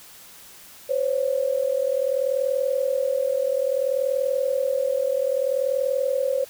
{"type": "tone pair together", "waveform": "sine", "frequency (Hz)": [513.8, 554.4], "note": ["C5", "C#5"], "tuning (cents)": [-32, 0], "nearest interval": "minor second", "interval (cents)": 132, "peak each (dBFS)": -23, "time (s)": [0.89, 6.45], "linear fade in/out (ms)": 10, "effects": ["white hiss -46 dBFS RMS until 6.49 s"]}